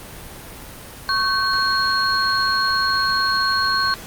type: tone cluster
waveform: sine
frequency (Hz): 1102 / 1536 / 4291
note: C#6 / G6 / C8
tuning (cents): -11 / -36 / +43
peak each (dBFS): -21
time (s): 1.09-3.94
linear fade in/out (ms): 0
effects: pink hiss -37 dBFS RMS until 4.06 s + Opus 32 kbps